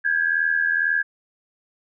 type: tone pair together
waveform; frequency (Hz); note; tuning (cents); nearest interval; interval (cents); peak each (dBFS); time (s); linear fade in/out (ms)
sine; 1599.9 / 1682; G6 / G#6; +35 / +22; minor second; 87; -21; 0.04-1.03; 20
effects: none